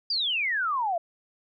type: exponential sweep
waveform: sine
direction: down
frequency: 4900 to 653 Hz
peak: -24 dBFS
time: 0.1-0.98 s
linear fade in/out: 5 ms
effects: none